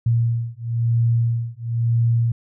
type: beating tone pair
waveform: sine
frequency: 116.2 / 117.2 Hz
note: A#2 / A#2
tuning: -5 / +10 cents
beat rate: 1 Hz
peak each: -20 dBFS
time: 0.06-2.32 s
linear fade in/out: 5 ms
effects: none